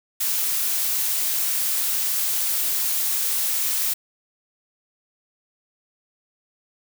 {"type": "noise", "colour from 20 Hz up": "blue", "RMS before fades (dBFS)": -23, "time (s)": [0.2, 3.94], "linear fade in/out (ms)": 10, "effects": []}